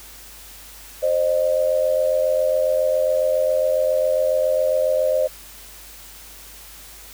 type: tone pair together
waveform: sine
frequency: 526 / 613.3 Hz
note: C5 / D#5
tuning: +9 / -25 cents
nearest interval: minor third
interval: 266 cents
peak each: -19 / -19 dBFS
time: 1.02-5.28 s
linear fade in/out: 20 ms
effects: added 50 Hz sine -47 dBFS peak until 7.13 s + white hiss -42 dBFS RMS until 7.13 s